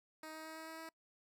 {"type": "tone with pitch steps", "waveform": "10% pulse", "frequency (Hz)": [313.8, 315.8, 317.8, 319.8, 321.9, 323.9], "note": ["D#4", "D#4", "D#4", "D#4", "E4", "E4"], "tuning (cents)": [15, 26, 37, 48, -41, -30], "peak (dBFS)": -39, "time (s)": [0.23, 0.89], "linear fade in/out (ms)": 2, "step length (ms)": 110, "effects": ["noise-tail reverb RT60 0.1 s tail -24 dB re dry"]}